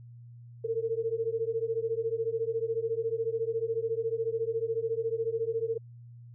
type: beating tone pair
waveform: sine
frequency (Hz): 446.8 / 460.8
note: A4 / A#4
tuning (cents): +27 / -20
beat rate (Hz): 14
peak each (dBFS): -31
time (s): 0.64-5.78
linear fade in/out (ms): 10
effects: added 119 Hz sine -46 dBFS peak until 6.34 s